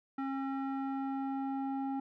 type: tone with low-pass filter sweep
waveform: square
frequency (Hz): 270.6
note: C#4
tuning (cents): -42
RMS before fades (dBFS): -36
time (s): 0.18-2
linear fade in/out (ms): 5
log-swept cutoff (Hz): 1400 to 830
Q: 1.8
effects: none